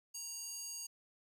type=tone with high-pass filter; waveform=square; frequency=941 Hz; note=A#5; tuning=16 cents sharp; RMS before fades=-45 dBFS; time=0.14-0.87 s; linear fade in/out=10 ms; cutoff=6100 Hz; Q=3.2; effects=none